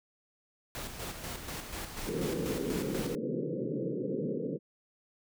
pink noise with tremolo, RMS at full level -39 dBFS, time 0.75-3.15 s, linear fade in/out 0 ms, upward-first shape square, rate 4.1 Hz, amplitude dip 45%
white band-pass noise, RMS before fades -34 dBFS, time 2.05-4.59 s, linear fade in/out 50 ms, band 130 to 520 Hz, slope 96 dB/octave
clicks, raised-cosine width 2 ms, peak -24 / -32 dBFS, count 2, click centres 3.033 / 3.04 s
effects none

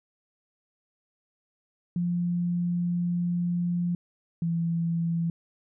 sine tone pair in turn, 174.61 / 167.63 Hz, F3 / E3, 0 / +29 cents, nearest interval minor second, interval 71 cents, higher first, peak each -24 dBFS, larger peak neither, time 1.96-3.95 / 4.42-5.3 s, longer first, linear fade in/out 2 ms, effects none

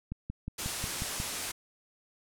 click train, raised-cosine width 5 ms, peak -23 dBFS, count 7, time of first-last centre 0.12-1.201 s, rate 5.55 Hz
white low-pass noise, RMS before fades -37 dBFS, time 0.58-1.52 s, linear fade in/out 10 ms, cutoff 11000 Hz, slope 24 dB/octave
effects none

